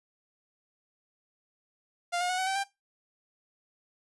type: tone with pitch steps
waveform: sawtooth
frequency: 698.5 / 716.1 / 734.1 / 752.5 / 771.5 / 790.9 Hz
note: F5 / F5 / F#5 / F#5 / G5 / G5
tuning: 0 / +43 / -14 / +29 / -28 / +15 cents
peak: -24 dBFS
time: 2.12-2.642 s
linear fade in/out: 20 ms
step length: 87 ms
effects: noise-tail reverb RT60 0.2 s tail -19 dB re dry + resampled to 24000 Hz